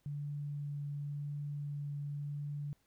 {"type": "tone with vibrato", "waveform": "sine", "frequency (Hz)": 144.7, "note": "D3", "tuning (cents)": -25, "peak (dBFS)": -37, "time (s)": [0.06, 2.73], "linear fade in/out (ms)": 0, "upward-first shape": "triangle", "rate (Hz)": 0.92, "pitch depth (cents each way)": 9, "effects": ["pink hiss -75 dBFS RMS until 2.86 s"]}